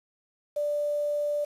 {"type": "tone with quantisation", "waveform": "sine", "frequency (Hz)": 587.3, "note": "D5", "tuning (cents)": 0, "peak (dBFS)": -25, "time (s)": [0.56, 1.45], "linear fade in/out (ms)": 10, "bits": 8, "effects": ["resampled to 32000 Hz"]}